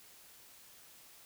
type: silence
effects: white hiss -58 dBFS RMS until 1.25 s